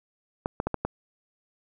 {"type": "clicks", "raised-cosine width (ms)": 1, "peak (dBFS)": -12, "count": 5, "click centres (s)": [0.459, 0.601, 0.67, 0.743, 0.85], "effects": []}